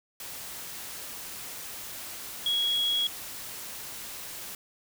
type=tone in noise; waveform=sine; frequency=3322 Hz; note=G#7; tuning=in tune; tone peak=-24 dBFS; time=2.46-3.07 s; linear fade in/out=2 ms; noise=white; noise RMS=-40 dBFS; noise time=0.2-4.55 s; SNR=+13 dB; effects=none